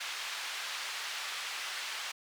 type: band-pass noise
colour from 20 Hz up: white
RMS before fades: -39 dBFS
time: 0-2.12 s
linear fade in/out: 10 ms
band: 1100 to 3800 Hz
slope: 12 dB/octave
effects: none